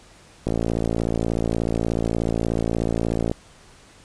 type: click train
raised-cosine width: 2 ms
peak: -9 dBFS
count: 162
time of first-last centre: 0.47-3.315 s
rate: 56.6 Hz
effects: pink hiss -50 dBFS RMS until 4.04 s + resampled to 22050 Hz